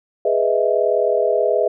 sine chord, E major seventh, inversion first, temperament equal with one note detuned, 415.3 / 493.9 / 620.5 / 659.3 Hz, G#4 / B4 / D#5 / E5, 0 / 0 / -5 / 0 cents, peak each -20 dBFS, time 0.25-1.68 s, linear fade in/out 5 ms, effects none

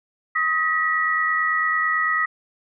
sine tone cluster, 1262 / 1849 / 1938 Hz, D#6 / A#6 / B6, +24 / -15 / -33 cents, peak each -22 / -29 / -21 dBFS, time 0.35-2.26 s, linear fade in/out 10 ms, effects none

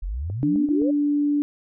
sine exponential sweep, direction up, 39.86 to 589 Hz, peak -25 dBFS, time 0.02-0.91 s, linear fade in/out 10 ms
click train, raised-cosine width 2 ms, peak -25 dBFS, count 5, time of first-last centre 0.3-0.818 s, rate 7.72 Hz
sine tone with pitch glide, 293.7 to 291.2 Hz, D4 to D4, 0 to -15 cents, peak -18 dBFS, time 0.43-1.42 s, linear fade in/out 0 ms, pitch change -15 cents, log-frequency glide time 0.67-0.95 s
effects none

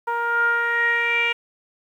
10% pulse tone with low-pass filter sweep, 469.8 Hz, A#4, 13 cents sharp, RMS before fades -21 dBFS, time 0.07-1.33 s, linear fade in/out 10 ms, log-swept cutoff 1100 to 2600 Hz, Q 6.7, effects 9-bit

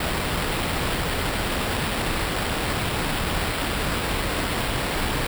pink noise with sample-and-hold, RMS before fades -25 dBFS, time 0-5.27 s, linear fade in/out 5 ms, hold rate 6300 Hz, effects none

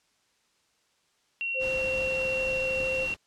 sine tone, 2737 Hz, F7, 36 cents flat, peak -28 dBFS, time 1.41-3.14 s, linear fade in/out 0 ms
sine tone with vibrato, 523.3 Hz, C5, in tune, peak -29 dBFS, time 1.54-3.08 s, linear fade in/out 50 ms, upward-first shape sine, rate 13 Hz, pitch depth 8 cents each way
pink noise, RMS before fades -40 dBFS, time 1.59-3.17 s, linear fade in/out 50 ms
click, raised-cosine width 3 ms, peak -30 dBFS, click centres 2.804 s
effects white hiss -69 dBFS RMS until 3.26 s + low-pass 7000 Hz 12 dB/octave

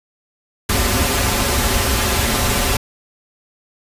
pink noise with comb filter, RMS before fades -17 dBFS, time 0.69-2.77 s, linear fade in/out 5 ms, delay 6.3 ms, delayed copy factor -0.7, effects resampled to 32000 Hz

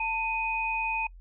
sine tone pair together, 895 / 2496 Hz, A5 / D#7, +29 / +5 cents, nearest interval octave + tritone, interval 1776 cents, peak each -30 / -29 dBFS, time 0-1.07 s, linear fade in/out 5 ms, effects noise-tail reverb RT60 0.1 s tail -26 dB re dry + added 43 Hz sine -45 dBFS peak until 1.2 s

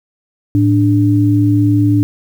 sine tone pair together, 109.28 / 293.7 Hz, A2 / D4, -11 / 0 cents, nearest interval octave + perfect fourth, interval 1711 cents, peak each -11 dBFS, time 0.55-2.03 s, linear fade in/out 0 ms, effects 7-bit

